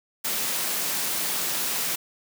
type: high-pass noise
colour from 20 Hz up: white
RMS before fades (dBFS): -27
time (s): 0.24-1.96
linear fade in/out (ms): 10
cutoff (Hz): 130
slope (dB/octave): 96
effects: none